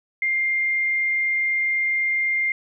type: tone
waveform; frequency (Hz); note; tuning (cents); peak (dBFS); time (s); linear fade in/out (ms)
sine; 2108; C7; +12; -19; 0.22-2.52; 2
effects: none